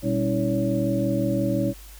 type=tone cluster; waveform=sine; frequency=121.4 / 197.8 / 276.8 / 322.6 / 563 Hz; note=B2 / G3 / C#4 / E4 / C#5; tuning=-29 / +16 / -2 / -37 / +27 cents; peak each=-27 dBFS; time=0.02-1.74 s; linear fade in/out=50 ms; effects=added 50 Hz sine -42 dBFS peak until 1.99 s + white hiss -48 dBFS RMS until 1.99 s